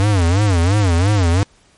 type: tone with vibrato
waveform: square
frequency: 94 Hz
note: F#2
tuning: 28 cents sharp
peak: -12 dBFS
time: 0-1.43 s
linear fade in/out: 0 ms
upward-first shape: sine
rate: 2.9 Hz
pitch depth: 210 cents each way
effects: pink hiss -53 dBFS RMS until 1.77 s + MP3 48 kbps